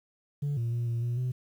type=tone with pitch steps; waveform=sine; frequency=144.1 / 116.9 / 119 / 117 / 120 / 126.2 Hz; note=D3 / A#2 / A#2 / A#2 / B2 / B2; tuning=-33 / +5 / +36 / +7 / -49 / +38 cents; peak=-25 dBFS; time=0.42-1.32 s; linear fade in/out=10 ms; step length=150 ms; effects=tanh soft clip ceiling -26 dBFS + 10-bit